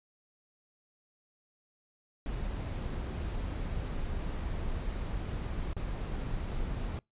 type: noise with dropouts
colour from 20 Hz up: brown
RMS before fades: -35 dBFS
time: 2.26-6.99 s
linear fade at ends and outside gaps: 1 ms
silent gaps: 5.732-5.766 s
effects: noise-tail reverb RT60 0.2 s tail -26 dB re dry + resampled to 8000 Hz